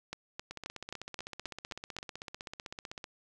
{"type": "two click trains", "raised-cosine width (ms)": 0.2, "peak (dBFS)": [-21, -24], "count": [8, 41], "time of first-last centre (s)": [[0.13, 1.987], [0.51, 3.042]], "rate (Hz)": [3.77, 15.8], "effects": []}